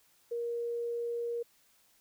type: tone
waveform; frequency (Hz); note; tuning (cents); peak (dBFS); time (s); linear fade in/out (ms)
sine; 471.5; A#4; +20; -32; 0.31-1.43; 10
effects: white hiss -67 dBFS RMS until 2 s